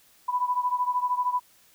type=beating tone pair; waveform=sine; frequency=987.8 / 1000.8 Hz; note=B5 / B5; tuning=0 / +23 cents; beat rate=13 Hz; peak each=-25 / -28 dBFS; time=0.28-1.4 s; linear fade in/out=10 ms; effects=white hiss -59 dBFS RMS until 1.74 s